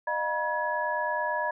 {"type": "tone cluster", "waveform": "sine", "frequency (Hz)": [610, 699, 964, 1685], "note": ["D#5", "F5", "B5", "G#6"], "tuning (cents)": [-34, 1, -42, 25], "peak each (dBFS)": [-32, -38, -29, -32], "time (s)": [0.07, 1.51], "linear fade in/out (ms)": 5, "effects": []}